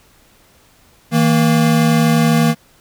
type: tone pair together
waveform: square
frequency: 160 / 231.9 Hz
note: D#3 / A#3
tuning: +49 / -9 cents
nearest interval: tritone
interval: 642 cents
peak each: -14 dBFS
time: 1.11-2.55 s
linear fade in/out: 50 ms
effects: pink hiss -51 dBFS RMS until 2.8 s